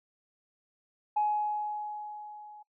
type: tone with level ramp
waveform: sine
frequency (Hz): 841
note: G#5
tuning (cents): +22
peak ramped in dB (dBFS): -23 to -47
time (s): 1.16-2.63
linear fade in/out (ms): 10
effects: noise-tail reverb RT60 0.1 s tail -19 dB re dry + tanh soft clip ceiling -19 dBFS